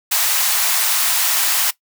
white high-pass noise, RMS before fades -17 dBFS, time 0.11-1.71 s, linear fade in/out 10 ms, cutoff 730 Hz, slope 24 dB/octave, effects noise-tail reverb RT60 0.1 s tail -18 dB re dry

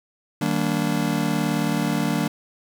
square chord, Eb major seventh, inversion none, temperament just, 155.56 / 194.45 / 233.3 / 291.7 Hz, Eb3 / G3 / Bb3 / D4, 0 / -14 / +2 / -12 cents, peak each -27 dBFS, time 0.41-2.28 s, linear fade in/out 5 ms, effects 9-bit

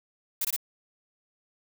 blue noise bursts, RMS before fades -28 dBFS, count 3, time 0.41-0.564 s, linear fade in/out 5 ms, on 38 ms, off 20 ms, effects none

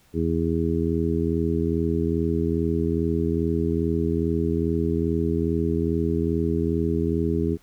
harmonic tone, 82.41 Hz, E2, in tune, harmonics 1 / 2 / 3 / 4 / 5, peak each -27 / -27 / -27 / -27 / -27 dBFS, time 0.13-7.58 s, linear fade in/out 50 ms, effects pink hiss -59 dBFS RMS until 7.62 s

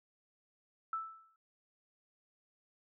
sine tone with exponential decay, 1318.5 Hz, E6, in tune, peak -32 dBFS, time 0.93-1.36 s, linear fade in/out 2 ms, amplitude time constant 92 ms, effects none

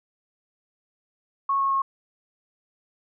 sine tone with pitch steps, 1100 / 1093 / 1086.1 Hz, C#6 / C#6 / C#6, -14 / -25 / -36 cents, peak -20 dBFS, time 1.49-1.82 s, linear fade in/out 5 ms, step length 110 ms, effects none

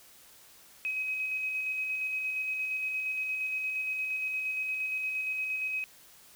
sine tone with tremolo, 2535 Hz, D#7, 32 cents sharp, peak -29 dBFS, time 0.85-5.84 s, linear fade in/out 0 ms, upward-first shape square, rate 8.6 Hz, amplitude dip 25%, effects white hiss -56 dBFS RMS until 6.35 s

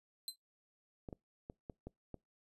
sawtooth tone with exponential decay, 4083 Hz, C8, 43 cents flat, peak -33 dBFS, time 0.28-0.36 s, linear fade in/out 1 ms, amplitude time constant 17 ms
clicks, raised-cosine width 2 ms, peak -32 dBFS, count 6, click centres 1.088 / 1.128 / 1.499 / 1.698 / 1.87 / 2.143 s
effects noise-tail reverb RT60 0.2 s tail -26 dB re dry + resampled to 32000 Hz

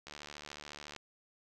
click train, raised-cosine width 0.2 ms, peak -28 dBFS, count 67, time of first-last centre 0.07-0.963 s, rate 73.9 Hz, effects none

